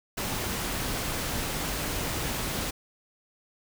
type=noise; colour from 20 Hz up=pink; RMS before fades=-31 dBFS; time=0.17-2.71 s; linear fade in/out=10 ms; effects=none